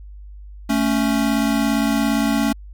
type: tone pair together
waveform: square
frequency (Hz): 220.7 / 278.1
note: A3 / C#4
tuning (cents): +5 / +6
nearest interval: major third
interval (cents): 401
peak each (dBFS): -20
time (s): 0.69-2.53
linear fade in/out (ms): 10
effects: added 50 Hz sine -35 dBFS peak until 2.73 s